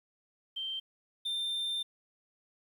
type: tone pair in turn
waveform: sine / triangle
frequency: 3136 / 3590 Hz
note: G7 / A7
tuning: 0 / +34 cents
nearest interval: major second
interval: 234 cents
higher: second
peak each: -34 / -30 dBFS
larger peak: second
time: 0.56-0.8 / 1.25-1.83 s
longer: second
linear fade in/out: 10 ms
effects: 11-bit